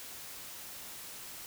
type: silence
effects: white hiss -46 dBFS RMS until 1.46 s